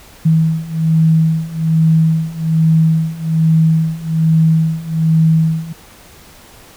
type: beating tone pair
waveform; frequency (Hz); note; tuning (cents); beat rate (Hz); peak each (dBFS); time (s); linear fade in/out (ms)
sine; 160 / 161.2; D#3 / E3; +49 / -38; 1.2; -14 / -12; 0.25-5.73; 10
effects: pink hiss -41 dBFS RMS until 6.76 s